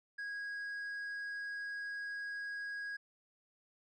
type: tone with tanh clipping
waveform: sine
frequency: 1648 Hz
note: G#6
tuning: 14 cents flat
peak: -40 dBFS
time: 0.18-2.97 s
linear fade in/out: 10 ms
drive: 4 dB
effects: none